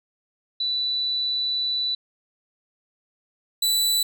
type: tone pair in turn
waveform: sine / sawtooth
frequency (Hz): 3969 / 3969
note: B7 / B7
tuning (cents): +8 / +8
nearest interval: unison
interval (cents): 0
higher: neither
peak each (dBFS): -22 / -16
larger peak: second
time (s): 0.6-1.95 / 3.62-4.03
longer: first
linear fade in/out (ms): 5
effects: none